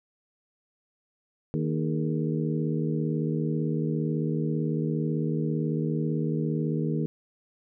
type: harmonic tone with a mistuned harmonic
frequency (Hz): 78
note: D#2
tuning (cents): +5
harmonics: 2 / 3 / 4 / 5 / 6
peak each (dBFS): -27 / -31 / -33 / -35 / -37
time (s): 1.54-7.06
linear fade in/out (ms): 0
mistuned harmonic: 5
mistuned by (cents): +100
effects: none